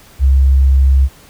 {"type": "tone", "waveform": "sine", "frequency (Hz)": 67.2, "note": "C2", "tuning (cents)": 47, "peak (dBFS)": -6, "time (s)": [0.19, 1.09], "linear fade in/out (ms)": 50, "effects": ["pink hiss -43 dBFS RMS until 1.29 s"]}